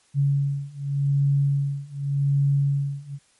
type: beating tone pair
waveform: sine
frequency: 140 / 140.86 Hz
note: C#3 / C#3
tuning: +18 / +28 cents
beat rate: 0.86 Hz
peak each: -23 / -22 dBFS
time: 0.14-3.19 s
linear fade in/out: 50 ms
effects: white hiss -61 dBFS RMS until 3.39 s + MP3 48 kbps